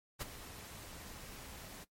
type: noise with ADSR envelope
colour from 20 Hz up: pink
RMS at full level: -38 dBFS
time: 0.19-1.85 s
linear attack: 29 ms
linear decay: 17 ms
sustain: -12 dB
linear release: 23 ms
effects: noise-tail reverb RT60 0.1 s tail -17 dB re dry + MP3 64 kbps